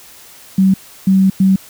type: tone bursts at uneven times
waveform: sine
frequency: 191.3 Hz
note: G3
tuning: 42 cents flat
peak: -7 dBFS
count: 3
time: 0.58-0.74 / 1.07-1.3 / 1.4-1.56 s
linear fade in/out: 5 ms
effects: white hiss -40 dBFS RMS until 1.69 s